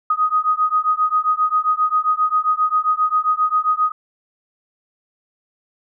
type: beating tone pair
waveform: sine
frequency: 1246 / 1253.5 Hz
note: D#6 / D#6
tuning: +2 / +12 cents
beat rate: 7.5 Hz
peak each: -18 / -18 dBFS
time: 0.1-3.92 s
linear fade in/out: 5 ms
effects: none